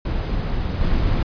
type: noise with level steps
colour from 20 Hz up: brown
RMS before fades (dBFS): -22 / -19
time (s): 0.05-1.23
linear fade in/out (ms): 5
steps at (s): 0.81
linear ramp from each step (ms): 2
effects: resampled to 11025 Hz